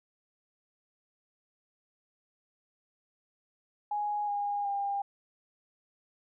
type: tone with pitch steps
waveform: sine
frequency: 830.6 / 815.9 / 801.4 Hz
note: G#5 / G#5 / G5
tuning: 0 / -31 / +38 cents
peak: -29 dBFS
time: 3.91-5.02 s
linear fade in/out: 5 ms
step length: 370 ms
effects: none